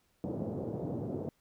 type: band-pass noise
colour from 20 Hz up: pink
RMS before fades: -37 dBFS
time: 0.24-1.29 s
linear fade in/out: 0 ms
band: 110 to 580 Hz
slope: 24 dB/octave
effects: pink hiss -73 dBFS RMS until 1.4 s